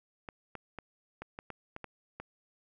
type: clicks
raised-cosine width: 0.5 ms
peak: -26 dBFS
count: 9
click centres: 0.288 / 0.553 / 0.787 / 1.22 / 1.389 / 1.503 / 1.764 / 1.843 / 2.2 s
effects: none